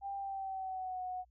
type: tone with pitch glide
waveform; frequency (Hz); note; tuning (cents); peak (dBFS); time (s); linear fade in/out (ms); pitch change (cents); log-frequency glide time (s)
sine; 792 to 734.7; G5 to F#5; +18 to -12; -37; 0.01-1.25; 50; -130; 0.16-1.02
effects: added 60 Hz sine -65 dBFS peak until 1.3 s